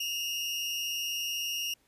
30% pulse tone pair together, 2686 / 2846 Hz, E7 / F7, +32 / +32 cents, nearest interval minor second, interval 100 cents, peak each -37 / -29 dBFS, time 0-1.74 s, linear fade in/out 5 ms, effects pink hiss -68 dBFS RMS until 1.87 s + resampled to 32000 Hz

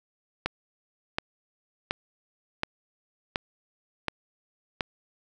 click train, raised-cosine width 0.3 ms, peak -10 dBFS, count 7, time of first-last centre 0.46-4.808 s, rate 1.38 Hz, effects none

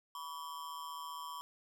square ring-modulated tone, 1060 Hz, C6, 22 cents sharp, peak -40 dBFS, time 0.15-1.41 s, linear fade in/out 0 ms, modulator 77.6 Hz, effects none

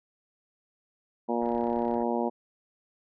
harmonic tone, 118.4 Hz, A#2, 27 cents sharp, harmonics 2 / 3 / 4 / 5 / 6 / 7 / 8, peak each -30 / -32 / -33 / -34 / -35 / -35 / -36 dBFS, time 1.28-2.3 s, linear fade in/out 20 ms
pink low-pass noise, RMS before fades -49 dBFS, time 1.41-2.04 s, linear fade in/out 10 ms, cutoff 2000 Hz, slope 96 dB/octave
click train, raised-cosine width 0.3 ms, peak -38 dBFS, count 17, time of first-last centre 1.46-1.942 s, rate 33.2 Hz
effects none

